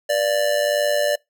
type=tone with amplitude modulation; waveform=square; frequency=587.3 Hz; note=D5; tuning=in tune; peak=-15 dBFS; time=0.09-1.16 s; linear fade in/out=10 ms; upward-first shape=sine; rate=102 Hz; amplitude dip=65%; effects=noise-tail reverb RT60 0.2 s tail -26 dB re dry